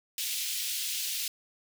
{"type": "high-pass noise", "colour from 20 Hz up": "pink", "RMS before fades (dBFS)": -33, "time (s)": [0.18, 1.28], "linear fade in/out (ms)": 2, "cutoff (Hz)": 2800, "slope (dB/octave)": 24, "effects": []}